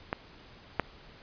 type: clicks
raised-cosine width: 0.5 ms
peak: -14 / -10 dBFS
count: 2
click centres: 0.129 / 0.797 s
effects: pink hiss -53 dBFS RMS until 1.22 s + resampled to 11025 Hz

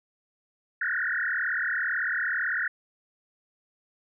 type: tone with frequency modulation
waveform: sine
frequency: 1661.2 Hz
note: G#6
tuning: in tune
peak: -25 dBFS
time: 0.81-2.68 s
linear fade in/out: 5 ms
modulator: 38 Hz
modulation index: 6.3
effects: none

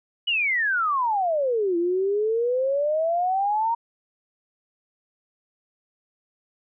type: exponential two-way sweep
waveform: sine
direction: down then up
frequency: 2982 to 336.7 to 940 Hz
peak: -20 dBFS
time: 0.27-3.75 s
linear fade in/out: 10 ms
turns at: 1.77 s
effects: none

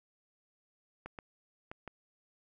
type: clicks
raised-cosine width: 0.5 ms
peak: -28 dBFS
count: 4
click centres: 1.06 / 1.188 / 1.715 / 1.877 s
effects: none

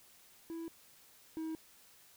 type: tone pair in turn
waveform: triangle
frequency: 330.4 / 319.7 Hz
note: E4 / D#4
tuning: +4 / +47 cents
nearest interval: minor second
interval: 57 cents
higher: first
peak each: -38 / -35 dBFS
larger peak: second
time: 0.5-0.68 / 1.37-1.55 s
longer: neither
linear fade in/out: 0 ms
effects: white hiss -62 dBFS RMS until 2.16 s

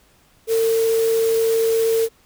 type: tone in noise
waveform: sine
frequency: 452.1 Hz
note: A4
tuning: 47 cents sharp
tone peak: -15 dBFS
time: 0.47-2.09 s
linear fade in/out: 50 ms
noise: white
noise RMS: -31 dBFS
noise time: 0.47-2.09 s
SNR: +13 dB
effects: pink hiss -56 dBFS RMS until 2.25 s

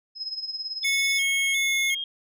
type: tone with tremolo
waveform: sine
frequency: 5120 Hz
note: D#8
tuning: 49 cents sharp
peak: -27 dBFS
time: 0.15-1.23 s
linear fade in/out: 50 ms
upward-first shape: sine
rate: 18 Hz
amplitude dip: 70%
type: tone with vibrato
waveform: sine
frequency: 3364 Hz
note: G#7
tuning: 22 cents sharp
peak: -28 dBFS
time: 0.83-2.04 s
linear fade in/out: 2 ms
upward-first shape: square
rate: 1.4 Hz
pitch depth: 69 cents each way
type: tone with pitch glide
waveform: square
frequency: 2195 to 2165 Hz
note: C#7 to C#7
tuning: -18 to -41 cents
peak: -23 dBFS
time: 0.84-1.95 s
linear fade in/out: 10 ms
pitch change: -23 cents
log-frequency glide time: 1.4-1.76 s
effects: none

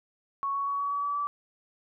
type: tone with pitch steps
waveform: sine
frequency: 1108.7 / 1116.4 / 1124.2 / 1132 / 1139.9 / 1147.8 / 1155.8 Hz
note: C#6 / C#6 / C#6 / C#6 / C#6 / D6 / D6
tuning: 0 / +12 / +24 / +36 / +48 / -40 / -28 cents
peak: -27 dBFS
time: 0.43-1.27 s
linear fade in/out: 0 ms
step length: 120 ms
effects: none

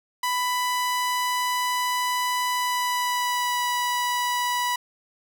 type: tone with pitch glide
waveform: sawtooth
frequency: 993 to 980.5 Hz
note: B5 to B5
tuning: +9 to -13 cents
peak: -19 dBFS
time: 0.23-4.76 s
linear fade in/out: 5 ms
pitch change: -22 cents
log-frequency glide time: 2.5-3.65 s
effects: none

